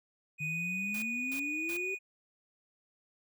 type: tone with pitch glide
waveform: triangle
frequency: 2485 to 2468 Hz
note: D#7 to D#7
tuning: -3 to -15 cents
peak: -32 dBFS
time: 0.38-1.99 s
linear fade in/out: 50 ms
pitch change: -12 cents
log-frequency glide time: 0.7-1.14 s
type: exponential sweep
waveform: sine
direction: up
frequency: 150 to 392.5 Hz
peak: -38 dBFS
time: 0.4-1.95 s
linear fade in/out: 10 ms
type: noise bursts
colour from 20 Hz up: white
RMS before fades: -45 dBFS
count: 3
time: 0.94-1.772 s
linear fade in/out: 5 ms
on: 84 ms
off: 290 ms
effects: none